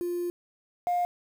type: tone pair in turn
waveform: sine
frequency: 350 / 708.3 Hz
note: F4 / F5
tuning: +4 / +24 cents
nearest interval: octave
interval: 1220 cents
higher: second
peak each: -27 / -22 dBFS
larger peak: second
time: 0.01-0.3 / 0.87-1.05 s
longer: first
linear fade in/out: 0 ms
effects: tanh soft clip ceiling -21 dBFS + 8-bit